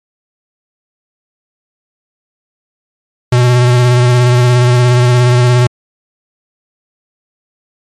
square tone with vibrato, 123.2 Hz, B2, 4 cents flat, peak -6 dBFS, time 3.32-5.67 s, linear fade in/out 5 ms, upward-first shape sine, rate 17 Hz, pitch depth 25 cents each way, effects low-pass 8000 Hz 12 dB/octave + MP3 64 kbps

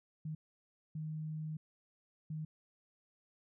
sine tone bursts at uneven times, 155.6 Hz, D#3, in tune, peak -38 dBFS, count 3, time 0.25-0.35 / 0.95-1.57 / 2.3-2.45 s, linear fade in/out 5 ms, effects none

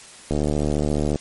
click train, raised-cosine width 2 ms, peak -9 dBFS, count 64, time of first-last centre 0.31-1.158 s, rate 74.3 Hz, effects white hiss -43 dBFS RMS until 1.2 s + MP3 48 kbps

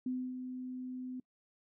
sine tone with ADSR envelope, 254.2 Hz, C4, 50 cents flat, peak -32 dBFS, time 0.06-1.2 s, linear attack 4 ms, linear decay 270 ms, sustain -7 dB, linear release 4 ms, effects noise-tail reverb RT60 0.1 s tail -25 dB re dry

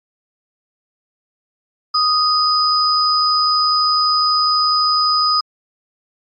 sine tone pair together, 1247 / 4988 Hz, D#6 / D#8, +3 / +3 cents, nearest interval 2 octaves, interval 2400 cents, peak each -15 dBFS, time 1.94-5.41 s, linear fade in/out 10 ms, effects MP3 64 kbps

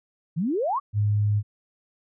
sine exponential sweep, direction up, 146.83 to 1200 Hz, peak -22 dBFS, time 0.36-0.8 s, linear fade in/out 20 ms
sine tone, 104.1 Hz, G#2, 5 cents sharp, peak -19 dBFS, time 0.93-1.43 s, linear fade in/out 50 ms
effects none

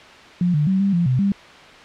sine tone with pitch steps, 177.1 / 148.8 / 190.3 / 197.5 / 172.4 / 127.9 / 198.6 Hz, F3 / D3 / F#3 / G3 / F3 / C3 / G3, +24 / +23 / +49 / +13 / -22 / -39 / +23 cents, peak -15 dBFS, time 0.41-1.32 s, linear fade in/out 2 ms, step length 130 ms, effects white hiss -42 dBFS RMS until 1.84 s + low-pass 3000 Hz 12 dB/octave

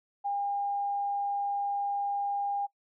sine tone, 806 Hz, G5, 48 cents sharp, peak -28 dBFS, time 0.24-2.67 s, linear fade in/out 20 ms, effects noise-tail reverb RT60 0.1 s tail -22 dB re dry

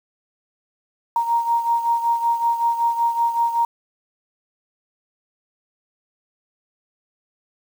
sine beating tone pair, 932.3 / 937.6 Hz, A#5 / A#5, 0 / +10 cents, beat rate 5.3 Hz, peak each -18 / -24 dBFS, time 1.16-3.65 s, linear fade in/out 2 ms, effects 7-bit

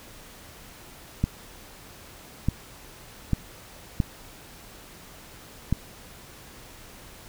clicks, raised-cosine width 5 ms, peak -9 dBFS, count 5, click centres 1.24 / 2.486 / 3.333 / 4.002 / 5.726 s, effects pink hiss -47 dBFS RMS until 7.28 s

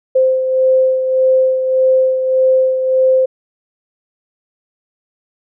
sine beating tone pair, 520 / 521.7 Hz, C5 / C5, -11 / -5 cents, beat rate 1.7 Hz, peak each -10 / -19 dBFS, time 0.15-3.26 s, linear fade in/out 10 ms, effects none

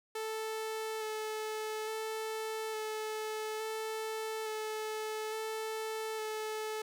sawtooth tone with vibrato, 436.4 Hz, A4, 14 cents flat, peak -32 dBFS, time 0.15-6.82 s, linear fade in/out 5 ms, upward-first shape square, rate 0.58 Hz, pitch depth 12 cents each way, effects none

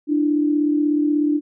sine tone pair together, 296.4 / 332.9 Hz, D4 / E4, +16 / +17 cents, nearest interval major second, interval 201 cents, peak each -16 / -24 dBFS, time 0.07-1.41 s, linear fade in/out 50 ms, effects none

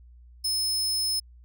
sawtooth tone, 5200 Hz, E8, 24 cents flat, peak -22 dBFS, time 0.44-1.2 s, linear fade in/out 10 ms, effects added 60 Hz sine -48 dBFS peak until 1.44 s

